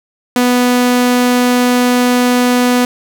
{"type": "tone", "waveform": "sawtooth", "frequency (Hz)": 246.9, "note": "B3", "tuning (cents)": 0, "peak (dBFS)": -5, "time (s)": [0.36, 2.85], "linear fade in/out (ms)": 2, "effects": []}